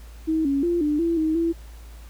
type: tone with pitch steps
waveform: sine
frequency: 318.4 / 277.9 / 345.1 / 297.5 / 335.5 / 315.1 / 333.5 Hz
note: D#4 / C#4 / F4 / D4 / E4 / D#4 / E4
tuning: +40 / +4 / -21 / +22 / +31 / +22 / +20 cents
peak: -19 dBFS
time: 0.27-1.53 s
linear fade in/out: 20 ms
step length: 180 ms
effects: added 56 Hz sine -39 dBFS peak until 2.09 s + pink hiss -52 dBFS RMS until 2.09 s